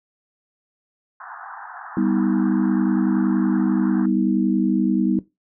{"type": "band-pass noise", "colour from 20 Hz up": "pink", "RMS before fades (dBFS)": -37, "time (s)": [1.2, 4.06], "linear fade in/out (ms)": 5, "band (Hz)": [730, 1700], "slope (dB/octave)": 96}
{"type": "chord", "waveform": "sine", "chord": "G augmented", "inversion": "none", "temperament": "equal with one note detuned", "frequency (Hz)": [196, 246.9, 316.9], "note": ["G3", "B3", "D#4"], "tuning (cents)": [0, 0, 32], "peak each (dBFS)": -21, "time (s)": [1.97, 5.19], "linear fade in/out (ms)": 2}
{"effects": ["noise-tail reverb RT60 0.2 s tail -17 dB re dry"]}